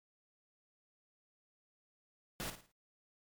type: noise with echo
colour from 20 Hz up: pink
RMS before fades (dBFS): -41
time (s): 2.4-2.5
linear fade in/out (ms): 0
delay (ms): 54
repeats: 4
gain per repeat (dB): -9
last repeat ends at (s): 2.716
effects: MP3 96 kbps